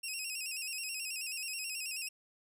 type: tone with vibrato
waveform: 15% pulse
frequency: 2637 Hz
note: E7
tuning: in tune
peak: -30 dBFS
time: 0.03-2.09 s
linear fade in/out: 10 ms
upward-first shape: square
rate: 9.3 Hz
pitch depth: 69 cents each way
effects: none